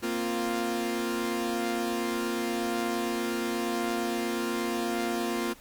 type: chord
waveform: sawtooth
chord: Bb suspended second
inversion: none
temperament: equal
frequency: 233.1 / 261.6 / 349.2 Hz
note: Bb3 / C4 / F4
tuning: 0 / 0 / 0 cents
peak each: -28 / -32 / -27 dBFS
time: 0.02-5.54 s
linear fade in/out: 20 ms
effects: pink hiss -53 dBFS RMS until 5.6 s